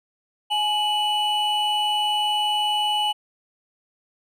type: tone pair together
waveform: triangle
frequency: 841.7 / 2960 Hz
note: G#5 / F#7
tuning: +23 / 0 cents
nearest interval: octave + minor seventh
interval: 2177 cents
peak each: -21 / -21 dBFS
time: 0.5-3.13 s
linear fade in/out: 20 ms
effects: none